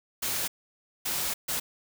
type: noise bursts at uneven times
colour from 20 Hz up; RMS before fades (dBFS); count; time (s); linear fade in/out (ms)
white; -30; 3; 0.22-0.48 / 1.05-1.34 / 1.48-1.6; 10
effects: none